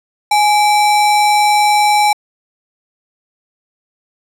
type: tone with sample-and-hold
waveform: sine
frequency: 835 Hz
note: G#5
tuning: 9 cents sharp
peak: -8 dBFS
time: 0.31-2.13 s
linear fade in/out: 5 ms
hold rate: 3150 Hz
effects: low-pass 12000 Hz 12 dB/octave